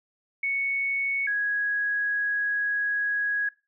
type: tone pair in turn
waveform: sine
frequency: 2217 / 1660.9 Hz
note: C#7 / G#6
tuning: 0 / 0 cents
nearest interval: perfect fourth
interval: 500 cents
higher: first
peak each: -24 / -23 dBFS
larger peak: second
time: 0.43-1.27 / 1.27-3.49 s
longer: second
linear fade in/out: 5 ms
effects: noise-tail reverb RT60 0.3 s tail -21 dB re dry